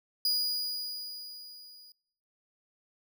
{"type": "tone with level ramp", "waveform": "45% pulse", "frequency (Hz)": 4903, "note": "D#8", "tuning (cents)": -26, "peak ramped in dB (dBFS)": [-24, -51], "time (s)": [0.25, 1.92], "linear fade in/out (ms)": 2, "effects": ["noise-tail reverb RT60 0.8 s tail -26 dB re dry"]}